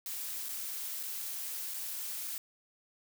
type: noise with dropouts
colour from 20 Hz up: blue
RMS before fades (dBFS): -39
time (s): 0.06-2.38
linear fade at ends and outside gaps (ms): 1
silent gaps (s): 0.486-0.49 / 1.03-1.034 / 1.738-1.742
effects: none